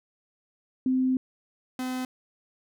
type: tone pair in turn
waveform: sine / 45% pulse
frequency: 258.5 / 255.4 Hz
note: C4 / C4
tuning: -21 / -42 cents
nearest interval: unison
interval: 21 cents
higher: first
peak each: -21 / -29 dBFS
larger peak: first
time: 0.86-1.17 / 1.79-2.05 s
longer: first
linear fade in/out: 2 ms
effects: none